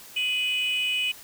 sine tone pair together, 2504 / 2960 Hz, D#7 / F#7, +10 / 0 cents, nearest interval minor third, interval 290 cents, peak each -24 dBFS, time 0.16-1.12 s, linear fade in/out 10 ms, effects tanh soft clip ceiling -20 dBFS + white hiss -46 dBFS RMS until 1.23 s

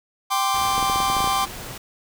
45% pulse chord, G suspended fourth, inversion none, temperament just, 784 / 1045.3 / 1176 Hz, G5 / C6 / D6, 0 / -2 / +2 cents, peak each -24 dBFS, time 0.3-1.46 s, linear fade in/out 20 ms
pink noise, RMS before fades -35 dBFS, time 0.54-1.78 s, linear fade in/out 5 ms
clicks, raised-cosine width 2 ms, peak -17 dBFS, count 10, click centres 0.78 / 0.827 / 0.898 / 0.959 / 1.003 / 1.1 / 1.167 / 1.205 / 1.243 / 1.275 s
effects none

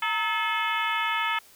harmonic tone with a mistuned harmonic, 431.8 Hz, A4, 33 cents flat, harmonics 2 / 3 / 4 / 5 / 6 / 7 / 8, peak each -30 / -29 / -32 / -31 / -34 / -35 / -39 dBFS, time 0.02-1.39 s, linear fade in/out 5 ms, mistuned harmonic 2, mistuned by +110 cents, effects white hiss -54 dBFS RMS until 1.55 s

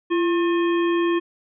harmonic tone with a mistuned harmonic, 357.9 Hz, F4, 42 cents sharp, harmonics 1 / 3 / 5 / 7 / 9, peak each -18 / -28 / -32 / -35 / -37 dBFS, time 0.1-1.2 s, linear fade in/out 20 ms, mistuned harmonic 1, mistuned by -82 cents, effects none

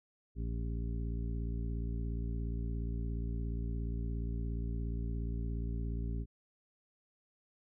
harmonic tone, 57.1 Hz, A#1, 35 cents flat, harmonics 1 / 2 / 3 / 4 / 5 / 7, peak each -35 / -41 / -45 / -47 / -49 / -52 dBFS, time 0.35-6.26 s, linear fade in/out 50 ms, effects none

